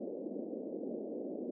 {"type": "band-pass noise", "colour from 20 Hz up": "pink", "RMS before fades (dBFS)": -41, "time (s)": [0, 1.51], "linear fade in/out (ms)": 10, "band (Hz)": [220, 580], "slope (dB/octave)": 48, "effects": []}